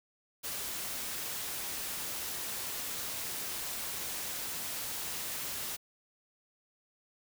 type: noise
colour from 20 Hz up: white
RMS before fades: -38 dBFS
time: 0.43-5.77 s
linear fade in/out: 20 ms
effects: none